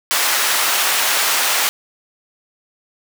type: high-pass noise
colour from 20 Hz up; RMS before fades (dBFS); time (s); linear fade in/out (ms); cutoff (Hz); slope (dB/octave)
pink; -17; 0.11-1.69; 0; 1000; 12
effects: none